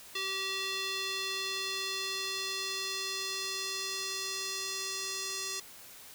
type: tone with band-pass filter sweep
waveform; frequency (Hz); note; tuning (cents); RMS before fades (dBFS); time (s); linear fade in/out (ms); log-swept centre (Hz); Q
square; 385.1; G4; -31; -36; 0.15-5.6; 5; 3600 to 5900; 1.7
effects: white hiss -51 dBFS RMS until 6.14 s

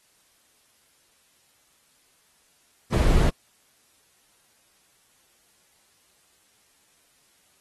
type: noise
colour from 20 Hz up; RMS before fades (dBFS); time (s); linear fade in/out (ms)
brown; -19; 2.92-3.3; 10
effects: white hiss -63 dBFS RMS until 7.6 s + AAC 32 kbps

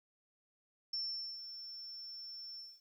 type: tone with ADSR envelope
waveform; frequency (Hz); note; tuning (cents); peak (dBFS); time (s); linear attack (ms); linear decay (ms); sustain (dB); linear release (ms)
sine; 5390; E8; +38; -35; 0.93-2.81; 4; 450; -10; 230
effects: 12-bit

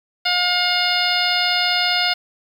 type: harmonic tone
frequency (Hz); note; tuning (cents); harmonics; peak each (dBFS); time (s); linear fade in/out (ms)
715; F5; +41; 1 / 2 / 3 / 4 / 5 / 6 / 7; -24 / -24 / -24 / -24 / -24 / -24 / -24; 0.25-2.14; 10
effects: 7-bit

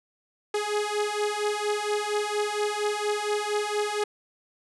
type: beating tone pair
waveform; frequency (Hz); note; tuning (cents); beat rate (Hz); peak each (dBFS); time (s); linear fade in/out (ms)
sawtooth; 415.3 / 419.6; G#4 / G#4; 0 / +18; 4.3; -25 / -24; 0.54-4.04; 5
effects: resampled to 24000 Hz

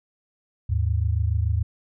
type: tone pair together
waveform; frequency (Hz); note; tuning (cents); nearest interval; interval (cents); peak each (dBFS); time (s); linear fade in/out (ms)
sine; 77.78 / 104.7; D#2 / G#2; 0 / +15; perfect fourth; 515; -22 / -23; 0.69-1.63; 10
effects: none

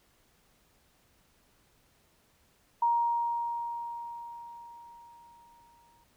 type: tone with exponential decay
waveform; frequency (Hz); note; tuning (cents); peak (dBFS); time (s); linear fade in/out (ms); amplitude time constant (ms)
sine; 940; A#5; +14; -22; 2.82-6.04; 5; 700
effects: pink hiss -67 dBFS RMS until 6.16 s

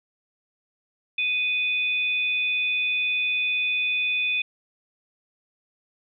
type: tone pair together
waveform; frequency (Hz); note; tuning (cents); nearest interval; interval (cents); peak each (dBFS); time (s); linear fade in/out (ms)
sine; 2489 / 3505; D#7 / A7; 0 / -7; tritone; 593; -22 / -30; 1.18-4.42; 5
effects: none

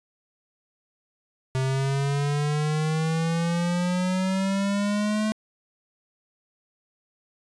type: exponential sweep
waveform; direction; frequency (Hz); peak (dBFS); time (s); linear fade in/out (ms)
square; up; 130.6 to 217.1; -23; 1.55-5.32; 0
effects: resampled to 22050 Hz

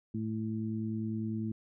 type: harmonic tone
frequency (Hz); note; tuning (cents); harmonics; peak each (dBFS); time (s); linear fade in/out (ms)
110; A2; 0; 1 / 2 / 3; -37 / -34 / -41; 0.14-1.52; 5
effects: none

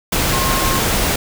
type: tone in noise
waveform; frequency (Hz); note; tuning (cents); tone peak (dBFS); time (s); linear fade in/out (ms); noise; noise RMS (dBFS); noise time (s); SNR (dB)
sine; 1071; C6; +40; -21; 0.33-0.79; 5; pink; -17; 0.12-1.16; -7
effects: none

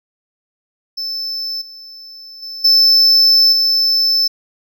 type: tone with level steps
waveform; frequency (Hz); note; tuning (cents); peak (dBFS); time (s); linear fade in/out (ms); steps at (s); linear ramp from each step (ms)
triangle; 5274; E8; 0; -19 / -32 / -25 / -6 / -10; 0.97-4.28; 10; 1.61 / 2.42 / 2.64 / 3.52; 10
effects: none

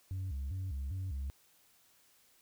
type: tone with vibrato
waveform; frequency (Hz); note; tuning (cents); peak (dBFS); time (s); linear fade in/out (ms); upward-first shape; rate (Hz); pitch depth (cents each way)
sine; 80.2; E2; -47; -33; 0.11-1.3; 0; square; 2.5; 280
effects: tanh soft clip ceiling -34 dBFS + white hiss -67 dBFS RMS until 2.41 s

